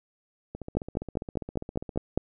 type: two click trains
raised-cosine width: 2 ms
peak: -23 / -11 dBFS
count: 22 / 8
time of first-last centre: 0.55-1.959 / 0.77-2.176 s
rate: 14.9 / 4.98 Hz
effects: none